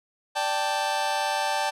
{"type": "chord", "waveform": "sawtooth", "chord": "D suspended fourth", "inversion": "none", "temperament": "just", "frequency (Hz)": [587.3, 783.1, 881], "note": ["D5", "G5", "A5"], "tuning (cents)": [0, -2, 2], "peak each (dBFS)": [-27, -24, -23], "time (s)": [0.35, 1.71], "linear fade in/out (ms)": 20, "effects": ["low-pass 9000 Hz 12 dB/octave"]}